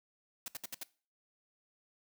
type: noise bursts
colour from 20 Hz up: white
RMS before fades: -41 dBFS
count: 5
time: 0.46-0.833 s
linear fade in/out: 2 ms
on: 21 ms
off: 67 ms
effects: noise-tail reverb RT60 0.4 s tail -21 dB re dry